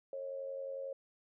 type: tone with amplitude modulation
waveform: sine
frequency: 543 Hz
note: C#5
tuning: 36 cents flat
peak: -36 dBFS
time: 0.13-0.93 s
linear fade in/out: 2 ms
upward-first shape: sine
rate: 91.1 Hz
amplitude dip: 60%
effects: none